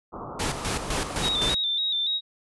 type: low-pass noise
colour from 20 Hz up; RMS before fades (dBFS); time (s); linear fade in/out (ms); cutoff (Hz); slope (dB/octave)
white; -37; 0.12-1.5; 20; 1300; 96
type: noise with tremolo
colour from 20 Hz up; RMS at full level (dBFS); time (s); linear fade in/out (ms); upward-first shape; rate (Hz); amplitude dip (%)
pink; -27; 0.39-1.55; 10; square; 3.9; 65
type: tone with vibrato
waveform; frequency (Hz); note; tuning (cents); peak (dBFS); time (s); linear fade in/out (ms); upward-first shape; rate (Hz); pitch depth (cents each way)
sine; 3677; A#7; -24; -23; 1.21-2.21; 50; square; 3.5; 54
effects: resampled to 24000 Hz